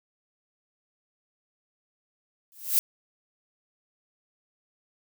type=noise with exponential growth; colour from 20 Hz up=violet; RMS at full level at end=-18 dBFS; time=2.52-2.79 s; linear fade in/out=0 ms; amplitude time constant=58 ms; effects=none